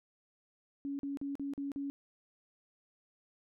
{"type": "tone bursts", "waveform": "sine", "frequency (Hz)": 280, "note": "C#4", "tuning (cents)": 18, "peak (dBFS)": -35, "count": 6, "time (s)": [0.85, 1.9], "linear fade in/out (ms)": 0, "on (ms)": 140, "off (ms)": 42, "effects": []}